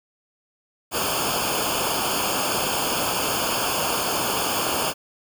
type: noise with comb filter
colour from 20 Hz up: pink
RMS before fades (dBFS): -24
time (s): 0.91-4.94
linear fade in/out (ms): 50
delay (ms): 0.51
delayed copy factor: -0.95
effects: none